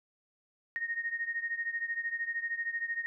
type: beating tone pair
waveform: sine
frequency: 1854 / 1867 Hz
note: A#6 / A#6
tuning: -10 / +2 cents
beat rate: 13 Hz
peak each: -34 / -37 dBFS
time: 0.76-3.06 s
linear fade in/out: 0 ms
effects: none